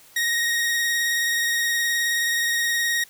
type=tone with vibrato; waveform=sawtooth; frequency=1875 Hz; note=A#6; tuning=10 cents sharp; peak=-17 dBFS; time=0.16-3.04 s; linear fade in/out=5 ms; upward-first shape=triangle; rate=19 Hz; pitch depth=23 cents each way; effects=white hiss -51 dBFS RMS until 3.09 s